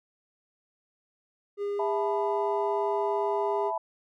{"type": "tone", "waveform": "triangle", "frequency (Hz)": 406.1, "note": "G#4", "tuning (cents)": -39, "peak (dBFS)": -26, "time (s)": [1.57, 3.72], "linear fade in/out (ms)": 50}
{"type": "chord", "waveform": "sine", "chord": "E suspended fourth", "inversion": "none", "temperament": "equal with one note detuned", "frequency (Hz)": [659.3, 870.4, 987.8], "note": ["E5", "A5", "B5"], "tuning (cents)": [0, -19, 0], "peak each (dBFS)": -32, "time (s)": [1.79, 3.78], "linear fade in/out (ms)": 5}
{"effects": []}